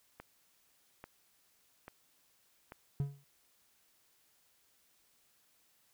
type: click train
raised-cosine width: 0.5 ms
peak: -32 dBFS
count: 4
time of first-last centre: 0.2-2.721 s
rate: 1.19 Hz
type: tone with exponential decay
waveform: triangle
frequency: 140.6 Hz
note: C#3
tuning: 25 cents sharp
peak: -26 dBFS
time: 3-3.24 s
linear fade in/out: 0 ms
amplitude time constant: 51 ms
effects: white hiss -71 dBFS RMS until 5.93 s